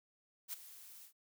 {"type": "noise with ADSR envelope", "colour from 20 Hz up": "blue", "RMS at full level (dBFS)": -40, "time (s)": [0.48, 1.13], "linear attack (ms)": 51, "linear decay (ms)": 15, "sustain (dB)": -15, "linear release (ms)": 100, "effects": []}